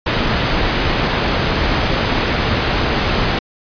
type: low-pass noise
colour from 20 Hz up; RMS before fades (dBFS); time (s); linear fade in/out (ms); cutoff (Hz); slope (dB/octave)
pink; -17; 0.06-3.39; 5; 4300; 12
effects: resampled to 11025 Hz